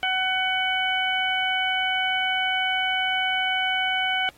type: harmonic tone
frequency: 750 Hz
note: F#5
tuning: 23 cents sharp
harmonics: 1 / 2 / 3 / 4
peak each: -27 / -27 / -27 / -27 dBFS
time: 0.03-4.29 s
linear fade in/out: 0 ms
effects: pink hiss -56 dBFS RMS until 4.37 s + AAC 48 kbps